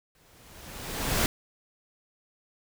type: noise with exponential growth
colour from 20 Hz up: pink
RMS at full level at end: -23 dBFS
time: 0.15-1.26 s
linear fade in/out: 1 ms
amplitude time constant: 240 ms
effects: none